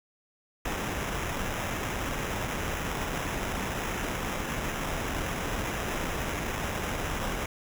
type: noise with sample-and-hold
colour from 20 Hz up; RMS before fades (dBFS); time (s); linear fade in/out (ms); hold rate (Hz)
pink; -32; 0.65-7.46; 5; 4410
effects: none